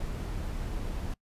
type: noise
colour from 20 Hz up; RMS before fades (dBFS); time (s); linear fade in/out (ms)
brown; -34; 0-1.14; 5
effects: noise-tail reverb RT60 0.1 s tail -23 dB re dry + resampled to 32000 Hz